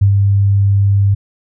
sine tone with ADSR envelope, 99.6 Hz, G2, 28 cents sharp, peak -5 dBFS, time 0.01-1.15 s, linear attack 11 ms, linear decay 91 ms, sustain -3 dB, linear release 14 ms, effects none

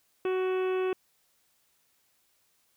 harmonic tone, 372.7 Hz, F#4, 13 cents sharp, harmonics 1 / 2 / 3 / 4 / 5 / 6 / 7 / 8 / 9, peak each -26 / -41 / -40 / -44 / -49 / -51 / -43 / -54 / -55 dBFS, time 0.25-0.93 s, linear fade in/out 2 ms, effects white hiss -70 dBFS RMS until 2.76 s

